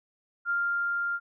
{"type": "tone with level ramp", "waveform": "sine", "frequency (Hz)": 1396.9, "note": "F6", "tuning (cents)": 0, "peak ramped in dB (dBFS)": [-24, -27], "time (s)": [0.45, 1.2], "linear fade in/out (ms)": 50, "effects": []}